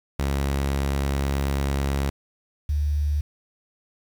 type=tone pair in turn; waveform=sawtooth / sine; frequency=69.2 / 73.71 Hz; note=C#2 / D2; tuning=-2 / +7 cents; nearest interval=minor second; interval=109 cents; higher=second; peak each=-18 / -20 dBFS; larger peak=first; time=0.19-2.1 / 2.69-3.21 s; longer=first; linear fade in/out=5 ms; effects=8-bit